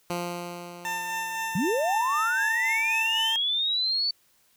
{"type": "tone with exponential decay", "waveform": "10% pulse", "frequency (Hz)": 174.61, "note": "F3", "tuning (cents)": 0, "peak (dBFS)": -19, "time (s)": [0.1, 2.13], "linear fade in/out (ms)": 2, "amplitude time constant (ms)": 440}
{"type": "tone with tremolo", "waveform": "20% pulse", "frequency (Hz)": 896, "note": "A5", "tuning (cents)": 31, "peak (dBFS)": -23, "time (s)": [0.85, 3.36], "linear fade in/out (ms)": 0, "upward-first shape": "sine", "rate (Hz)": 3.9, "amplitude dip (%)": 30}
{"type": "linear sweep", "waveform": "sine", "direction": "up", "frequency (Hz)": [150, 4522], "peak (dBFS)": -23, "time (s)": [1.55, 4.11], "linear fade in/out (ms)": 5}
{"effects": ["white hiss -64 dBFS RMS until 4.56 s"]}